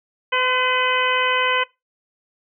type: harmonic tone with a mistuned harmonic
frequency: 506 Hz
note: B4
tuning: 42 cents sharp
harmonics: 1 / 2 / 3 / 4 / 5 / 6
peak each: -25 / -22 / -24 / -24 / -24 / -25 dBFS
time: 0.32-1.64 s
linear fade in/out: 10 ms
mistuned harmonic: 2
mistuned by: +22 cents
effects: noise-tail reverb RT60 0.2 s tail -20 dB re dry